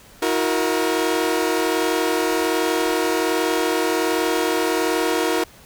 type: tone cluster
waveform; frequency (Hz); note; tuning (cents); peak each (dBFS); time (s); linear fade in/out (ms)
sawtooth; 322.1 / 363.4 / 467.4; E4 / F#4 / A#4; -40 / -31 / +5; -19; 0.22-5.44; 5
effects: pink hiss -47 dBFS RMS until 5.65 s